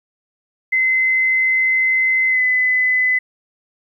sine tone with pitch glide, 2053 to 2013 Hz, C7 to B6, -33 to +33 cents, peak -13 dBFS, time 0.72-3.19 s, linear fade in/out 10 ms, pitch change -34 cents, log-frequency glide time 2.29-2.42 s, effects 9-bit

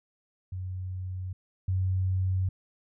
sine tone pair in turn, 92.5 / 93.47 Hz, F#2 / F#2, 0 / +18 cents, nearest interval unison, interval 18 cents, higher second, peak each -32 / -24 dBFS, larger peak second, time 0.52-1.33 / 1.68-2.49 s, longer neither, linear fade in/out 5 ms, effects none

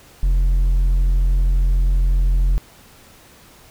sine tone with hard clipping, 43.65 Hz, F1, in tune, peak -14 dBFS, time 0.23-2.58 s, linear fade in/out 0 ms, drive 3 dB, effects pink hiss -47 dBFS RMS until 3.7 s

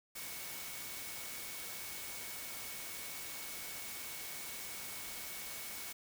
sine tone in noise, 2225 Hz, C#7, 6 cents sharp, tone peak -53 dBFS, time 0.15-5.93 s, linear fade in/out 10 ms, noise white, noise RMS -45 dBFS, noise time 0.15-5.93 s, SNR -11 dB, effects none

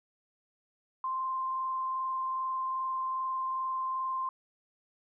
sine tone with frequency modulation, 1046.5 Hz, C6, in tune, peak -30 dBFS, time 1.04-4.29 s, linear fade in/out 2 ms, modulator 22.5 Hz, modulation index 0.39, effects none

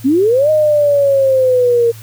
sine linear two-way sweep, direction up then down, 246.9 to 622.3 to 461 Hz, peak -8 dBFS, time 0.04-1.92 s, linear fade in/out 20 ms, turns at 0.5 s, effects added 111 Hz sine -32 dBFS peak until 2.02 s + white hiss -40 dBFS RMS until 2.02 s

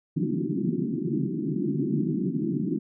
pink band-pass noise, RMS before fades -27 dBFS, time 0.16-2.79 s, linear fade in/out 10 ms, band 140 to 370 Hz, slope 96 dB/octave, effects none

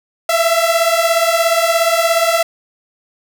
sawtooth beating tone pair, 659.3 / 676.3 Hz, E5 / E5, 0 / +44 cents, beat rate 17 Hz, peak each -11 dBFS, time 0.29-2.43 s, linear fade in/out 5 ms, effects none

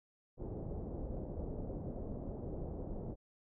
pink low-pass noise, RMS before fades -42 dBFS, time 0.37-3.16 s, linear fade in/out 50 ms, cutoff 600 Hz, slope 24 dB/octave, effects none

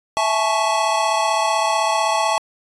square chord, A major seventh, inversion second, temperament equal with one note detuned, 659.3 / 844.2 / 880 / 1108.7 Hz, E5 / G#5 / A5 / C#6, 0 / +28 / 0 / 0 cents, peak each -23 dBFS, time 0.17-2.38 s, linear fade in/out 0 ms, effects resampled to 22050 Hz

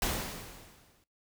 pink noise with exponential decay, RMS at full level -29 dBFS, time 0.02-1.04 s, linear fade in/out 2 ms, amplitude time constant 220 ms, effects noise-tail reverb RT60 0.2 s tail -20 dB re dry

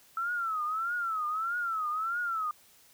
sine tone with vibrato, 1323 Hz, E6, 6 cents sharp, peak -29 dBFS, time 0.17-2.51 s, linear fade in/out 2 ms, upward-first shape triangle, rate 1.6 Hz, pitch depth 170 cents each way, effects white hiss -60 dBFS RMS until 2.93 s

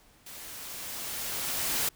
white noise with level ramp, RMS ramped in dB -45 to -28 dBFS, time 0.26-1.89 s, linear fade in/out 5 ms, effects pink hiss -60 dBFS RMS until 1.95 s

